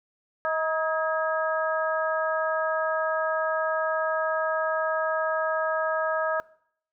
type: harmonic tone with a mistuned harmonic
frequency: 316.8 Hz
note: D#4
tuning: 31 cents sharp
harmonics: 2 / 3 / 4 / 5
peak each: -27 / -32 / -29 / -31 dBFS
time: 0.45-6.4 s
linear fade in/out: 0 ms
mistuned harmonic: 5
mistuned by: +57 cents
effects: noise-tail reverb RT60 0.6 s tail -20 dB re dry